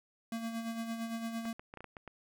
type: tone with tremolo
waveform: square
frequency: 228.2 Hz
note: A#3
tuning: 37 cents flat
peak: -35 dBFS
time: 0.32-1.53 s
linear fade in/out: 2 ms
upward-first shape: sine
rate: 8.8 Hz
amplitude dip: 50%
type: clicks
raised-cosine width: 0.5 ms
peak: -31 dBFS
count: 8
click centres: 1.454 / 1.595 / 1.739 / 1.773 / 1.806 / 1.843 / 1.968 / 2.077 s
effects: none